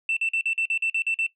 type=tone bursts; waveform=sine; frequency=2676 Hz; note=E7; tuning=25 cents sharp; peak=-20 dBFS; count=10; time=0.09-1.265 s; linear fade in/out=2 ms; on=77 ms; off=45 ms; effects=noise-tail reverb RT60 0.1 s tail -19 dB re dry + tanh soft clip ceiling -18 dBFS